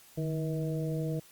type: harmonic tone with a mistuned harmonic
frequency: 160 Hz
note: D#3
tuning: 49 cents sharp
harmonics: 1 / 2 / 3 / 4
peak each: -31 / -38 / -38 / -42 dBFS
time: 0.17-1.2 s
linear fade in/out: 10 ms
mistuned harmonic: 1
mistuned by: -67 cents
effects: white hiss -57 dBFS RMS until 1.31 s + Opus 48 kbps